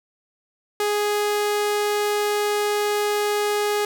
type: tone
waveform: sawtooth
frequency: 415.3 Hz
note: G#4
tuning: in tune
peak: -16 dBFS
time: 0.8-3.85 s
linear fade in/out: 2 ms
effects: none